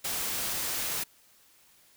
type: noise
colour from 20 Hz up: white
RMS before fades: -32 dBFS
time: 0.04-1.04 s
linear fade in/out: 10 ms
effects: white hiss -61 dBFS RMS until 1.96 s